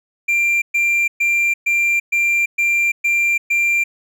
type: tone bursts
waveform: triangle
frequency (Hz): 2375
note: D7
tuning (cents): +19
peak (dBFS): -12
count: 8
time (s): 0.28-3.84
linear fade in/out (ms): 10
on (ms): 340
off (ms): 120
effects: none

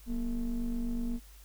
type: ring-modulated tone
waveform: triangle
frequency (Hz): 106.9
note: A2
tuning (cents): -49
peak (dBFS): -25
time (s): 0.06-1.2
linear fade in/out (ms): 50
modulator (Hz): 131
effects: added 50 Hz sine -51 dBFS peak until 1.44 s + white hiss -59 dBFS RMS until 1.44 s

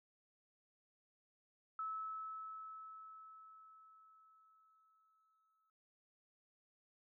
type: tone with exponential decay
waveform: sine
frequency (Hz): 1301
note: E6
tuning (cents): -23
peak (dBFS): -39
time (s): 1.79-5.7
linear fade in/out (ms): 2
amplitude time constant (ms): 850
effects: none

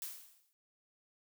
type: noise with exponential decay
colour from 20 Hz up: blue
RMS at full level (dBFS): -40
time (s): 0.02-0.53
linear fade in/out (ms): 0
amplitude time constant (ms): 110
effects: none

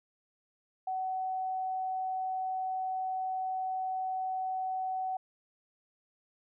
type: tone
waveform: sine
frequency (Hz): 752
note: F#5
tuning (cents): +28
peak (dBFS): -31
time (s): 0.87-5.17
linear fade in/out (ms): 5
effects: none

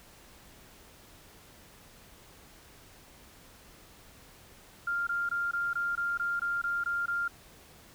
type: tone bursts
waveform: sine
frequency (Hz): 1396.9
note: F6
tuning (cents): 0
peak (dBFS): -28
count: 11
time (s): 4.87-7.28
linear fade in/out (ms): 5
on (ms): 200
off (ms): 21
effects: pink hiss -55 dBFS RMS until 7.94 s

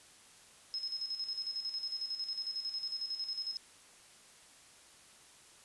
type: tone with tremolo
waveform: sine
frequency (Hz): 5160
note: E8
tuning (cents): -38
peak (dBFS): -34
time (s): 0.74-3.57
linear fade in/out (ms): 0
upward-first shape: square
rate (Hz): 11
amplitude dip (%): 60
effects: white hiss -59 dBFS RMS until 5.64 s + resampled to 24000 Hz

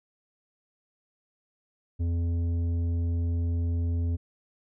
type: tone with tanh clipping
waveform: sine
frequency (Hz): 85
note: F2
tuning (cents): -46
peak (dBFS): -26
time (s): 1.99-4.17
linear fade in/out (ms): 20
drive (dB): 9
effects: none

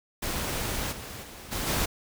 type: noise with level steps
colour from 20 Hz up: pink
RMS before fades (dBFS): -31 / -40 / -44 / -31 / -27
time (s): 0.22-1.86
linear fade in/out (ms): 10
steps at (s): 0.91 / 1.22 / 1.51 / 1.66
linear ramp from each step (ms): 20
effects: none

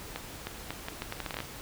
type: accelerating click train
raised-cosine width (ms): 0.3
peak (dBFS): -18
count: 13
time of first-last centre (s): 0.16-1.404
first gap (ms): 310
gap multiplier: 0.76
effects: pink hiss -44 dBFS RMS until 1.61 s

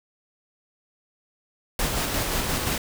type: noise with tremolo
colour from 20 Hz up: pink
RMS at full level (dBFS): -25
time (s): 1.79-2.78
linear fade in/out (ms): 2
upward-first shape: square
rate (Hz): 5.7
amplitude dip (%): 25
effects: none

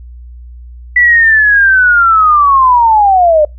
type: linear sweep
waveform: sine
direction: down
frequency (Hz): 1975.5 to 587.3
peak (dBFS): -4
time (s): 0.96-3.45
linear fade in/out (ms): 5
effects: noise-tail reverb RT60 0.2 s tail -25 dB re dry + added 60 Hz sine -28 dBFS peak until 3.58 s

